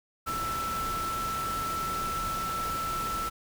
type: tone in noise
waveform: sine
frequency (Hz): 1327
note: E6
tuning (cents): +11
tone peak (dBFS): -30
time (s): 0.26-3.3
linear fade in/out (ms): 20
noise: pink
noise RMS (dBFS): -37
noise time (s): 0.26-3.3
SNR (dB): +4
effects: none